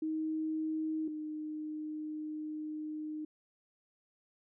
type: tone pair in turn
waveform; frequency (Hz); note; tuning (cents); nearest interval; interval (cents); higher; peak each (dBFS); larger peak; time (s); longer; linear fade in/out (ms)
sine; 314.4 / 307; D#4 / D#4; +18 / -23; unison; 41; first; -32 / -37; first; 0.02-1.08 / 1.08-3.25; second; 5
effects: none